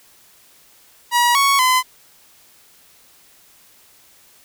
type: tone with pitch steps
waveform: sawtooth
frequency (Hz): 961 / 1111 / 1019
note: B5 / C#6 / C6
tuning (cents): -48 / +4 / -46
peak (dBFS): -9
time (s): 1.11-1.83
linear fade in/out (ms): 50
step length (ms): 240
effects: white hiss -51 dBFS RMS until 4.44 s